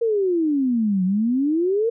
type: exponential two-way sweep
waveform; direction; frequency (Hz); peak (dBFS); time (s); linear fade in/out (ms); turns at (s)
sine; down then up; 474.1 to 180.5 to 474.1; -17; 0.01-1.9; 10; 1.04
effects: none